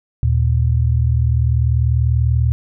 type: tone pair together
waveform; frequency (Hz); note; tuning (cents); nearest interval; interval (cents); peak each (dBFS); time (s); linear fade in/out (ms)
sine; 77 / 117.25; D#2 / A#2; -17 / +11; perfect fifth; 728; -15; 0.23-2.52; 0
effects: none